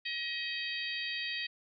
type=harmonic tone with a mistuned harmonic; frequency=634 Hz; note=D#5; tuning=32 cents sharp; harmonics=3 / 4 / 5 / 6 / 7; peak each=-39 / -40 / -41 / -42 / -42 dBFS; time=0.05-1.47 s; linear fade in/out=10 ms; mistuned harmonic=7; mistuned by=+59 cents; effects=none